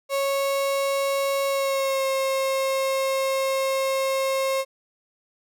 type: tone with pitch glide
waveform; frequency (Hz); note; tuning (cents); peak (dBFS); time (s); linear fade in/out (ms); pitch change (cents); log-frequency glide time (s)
35% pulse; 551 to 535.9; C#5 to C5; -11 to +41; -20; 0.09-4.65; 50; -48; 1.47-2.05
effects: none